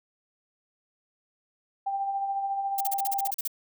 sine tone with tremolo, 789 Hz, G5, 11 cents sharp, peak -25 dBFS, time 1.86-3.31 s, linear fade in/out 10 ms, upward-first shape sine, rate 14 Hz, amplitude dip 40%
violet noise bursts, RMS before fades -29 dBFS, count 11, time 2.78-3.477 s, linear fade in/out 5 ms, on 27 ms, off 40 ms
effects none

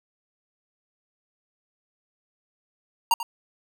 square tone with echo, 932.3 Hz, A#5, in tune, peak -17 dBFS, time 3.11-3.14 s, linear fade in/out 2 ms, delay 90 ms, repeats 1, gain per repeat -12 dB, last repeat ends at 3.23 s, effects none

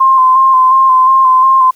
sine tone with vibrato, 1046.5 Hz, C6, in tune, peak -4 dBFS, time 0-1.71 s, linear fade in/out 10 ms, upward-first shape square, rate 2.8 Hz, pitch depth 23 cents each way, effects white hiss -49 dBFS RMS until 1.75 s

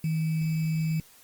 sine tone with sample-and-hold, 159.6 Hz, D#3, 44 cents sharp, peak -24 dBFS, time 0.04-1 s, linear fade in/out 2 ms, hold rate 2450 Hz, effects white hiss -55 dBFS RMS until 1.23 s + Opus 24 kbps

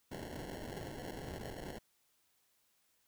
blue noise with sample-and-hold, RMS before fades -45 dBFS, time 0.11-1.79 s, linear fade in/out 10 ms, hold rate 1225 Hz, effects white hiss -75 dBFS RMS until 3.07 s

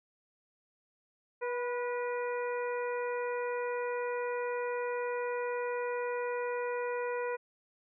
harmonic tone with a mistuned harmonic, 486 Hz, B4, 28 cents flat, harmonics 1 / 2 / 3 / 4 / 5, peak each -33 / -39 / -43 / -45 / -47 dBFS, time 1.41-7.37 s, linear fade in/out 20 ms, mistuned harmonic 2, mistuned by +21 cents, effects none

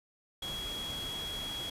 sine tone in noise, 3322 Hz, G#7, in tune, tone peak -37 dBFS, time 0.42-1.7 s, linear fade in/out 5 ms, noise pink, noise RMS -43 dBFS, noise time 0.42-1.7 s, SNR +3 dB, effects resampled to 32000 Hz

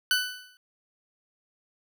20% pulse tone with exponential decay, 1496 Hz, F#6, 19 cents sharp, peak -14 dBFS, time 0.11-0.57 s, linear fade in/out 1 ms, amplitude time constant 100 ms, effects none

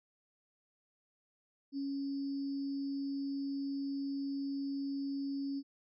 sine tone with sample-and-hold, 277.2 Hz, C#4, in tune, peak -34 dBFS, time 1.72-5.63 s, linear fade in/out 50 ms, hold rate 4900 Hz, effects MP3 32 kbps

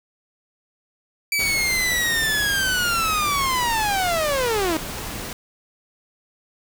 sawtooth linear sweep, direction down, 2322 to 304.9 Hz, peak -16 dBFS, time 1.32-4.77 s, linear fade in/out 2 ms
pink noise, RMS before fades -31 dBFS, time 1.39-5.33 s, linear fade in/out 2 ms
effects none

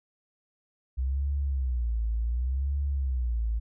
sine tone with vibrato, 62.6 Hz, B1, 24 cents sharp, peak -25 dBFS, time 0.97-3.6 s, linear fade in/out 20 ms, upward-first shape sine, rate 0.68 Hz, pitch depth 210 cents each way, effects none

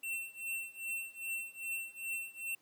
square tone with tremolo, 2702 Hz, E7, 42 cents sharp, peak -35 dBFS, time 0.03-2.55 s, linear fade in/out 5 ms, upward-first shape triangle, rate 2.5 Hz, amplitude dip 95%, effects pink hiss -70 dBFS RMS until 2.61 s + high-pass 200 Hz 12 dB/octave

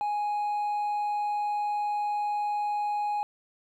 sine tone with hard clipping, 830.6 Hz, G#5, in tune, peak -27 dBFS, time 0.01-3.23 s, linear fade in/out 0 ms, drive 2 dB, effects none

